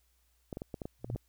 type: clicks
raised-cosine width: 2 ms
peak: -25 dBFS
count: 9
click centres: 0.528 / 0.571 / 0.619 / 0.742 / 0.818 / 0.855 / 1.045 / 1.101 / 1.16 s
type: tone with exponential growth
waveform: sine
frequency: 118.8 Hz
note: A#2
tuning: 33 cents sharp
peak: -29 dBFS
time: 0.99-1.15 s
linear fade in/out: 0 ms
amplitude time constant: 34 ms
effects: added 60 Hz sine -70 dBFS peak until 1.28 s + white hiss -74 dBFS RMS until 1.28 s